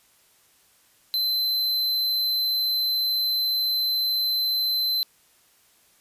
square tone, 4067 Hz, C8, 50 cents flat, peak -22 dBFS, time 1.14-5.03 s, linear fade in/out 0 ms, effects white hiss -60 dBFS RMS until 6 s + resampled to 32000 Hz

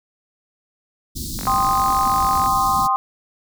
pink band-stop noise, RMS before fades -28 dBFS, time 1.15-2.88 s, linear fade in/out 20 ms, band 320 to 3900 Hz, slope 48 dB/octave
click train, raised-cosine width 0.5 ms, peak -17 dBFS, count 51, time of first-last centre 1.39-2.461 s, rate 46.7 Hz
sine chord, C minor, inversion second, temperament equal with one note detuned, 784 / 1046.5 / 1238.8 Hz, G5 / C6 / Eb6, 0 / 0 / -8 cents, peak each -21 / -18 / -21 dBFS, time 1.47-2.96 s, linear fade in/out 0 ms
effects none

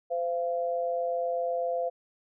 sine tone pair together, 513.9 / 686 Hz, C5 / F5, -31 / -31 cents, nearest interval perfect fourth, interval 500 cents, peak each -29 / -30 dBFS, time 0.1-1.9 s, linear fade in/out 20 ms, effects none

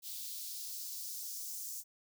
blue noise with high-pass filter sweep, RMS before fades -43 dBFS, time 0.02-1.84 s, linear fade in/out 50 ms, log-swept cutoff 3800 to 6400 Hz, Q 2, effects none

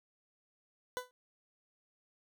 20% pulse tone with exponential decay, 499.5 Hz, B4, 20 cents sharp, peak -27 dBFS, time 0.97-1.11 s, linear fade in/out 0 ms, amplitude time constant 29 ms, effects none

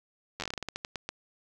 slowing click train, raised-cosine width 0.2 ms, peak -17 dBFS, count 15, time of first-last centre 0.4-1.09 s, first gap 10 ms, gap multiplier 1.22, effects none

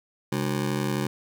25% pulse ring-modulated tone, 166.6 Hz, E3, 19 cents sharp, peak -18 dBFS, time 0.32-1.07 s, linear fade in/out 2 ms, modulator 35.8 Hz, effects none

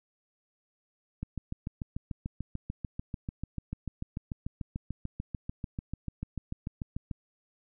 click train, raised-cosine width 5 ms, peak -22 dBFS, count 41, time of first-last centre 1.23-7.112 s, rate 6.8 Hz, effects none

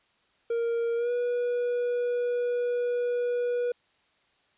triangle tone with pitch glide, 466.2 to 485.7 Hz, A#4 to B4, 0 to -29 cents, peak -23 dBFS, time 0.5-3.72 s, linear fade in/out 5 ms, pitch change +71 cents, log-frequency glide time 0.96-1.11 s, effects white hiss -67 dBFS RMS until 4.57 s + resampled to 8000 Hz

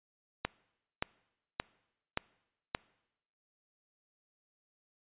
click train, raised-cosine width 0.3 ms, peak -14 dBFS, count 5, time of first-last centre 0.45-2.749 s, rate 1.74 Hz, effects noise-tail reverb RT60 0.9 s tail -24 dB re dry + resampled to 8000 Hz

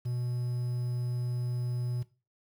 triangle tone with quantisation, 122.7 Hz, B2, 11 cents flat, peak -28 dBFS, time 0.05-2.03 s, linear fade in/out 10 ms, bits 9, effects noise-tail reverb RT60 0.3 s tail -17 dB re dry

